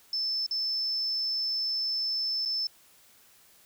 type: tone with dropouts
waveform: sine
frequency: 5274 Hz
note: E8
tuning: in tune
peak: -27 dBFS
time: 0.13-2.67 s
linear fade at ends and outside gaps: 2 ms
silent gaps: 0.464-0.51 / 2.452-2.457 s
effects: white hiss -59 dBFS RMS until 3.65 s